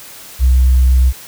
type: tone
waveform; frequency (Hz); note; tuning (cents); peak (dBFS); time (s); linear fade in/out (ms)
sine; 63.7; C2; -46; -5; 0.39-1.13; 50
effects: tanh soft clip ceiling -4 dBFS + white hiss -35 dBFS RMS until 1.27 s